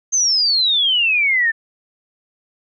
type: exponential sweep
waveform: sine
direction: down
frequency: 6400 to 1764 Hz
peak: -13 dBFS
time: 0.12-1.52 s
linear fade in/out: 20 ms
effects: none

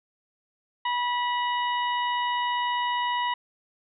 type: harmonic tone with a mistuned harmonic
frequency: 975 Hz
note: B5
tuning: 23 cents flat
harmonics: 1 / 2 / 3 / 4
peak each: -25 / -32 / -34 / -40 dBFS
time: 0.85-3.34 s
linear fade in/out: 5 ms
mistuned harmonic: 4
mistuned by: -74 cents
effects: none

